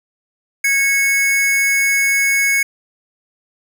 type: tone pair together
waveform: square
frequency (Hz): 1645.6 / 2202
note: G#6 / C#7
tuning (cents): -16 / -12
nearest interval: perfect fourth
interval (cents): 504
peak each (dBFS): -23 / -14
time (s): 0.64-2.63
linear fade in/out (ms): 5
effects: none